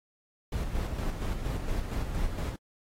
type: noise with tremolo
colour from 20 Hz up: brown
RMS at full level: -30 dBFS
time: 0.52-2.56 s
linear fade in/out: 5 ms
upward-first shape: square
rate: 4.3 Hz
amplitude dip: 40%
effects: AAC 48 kbps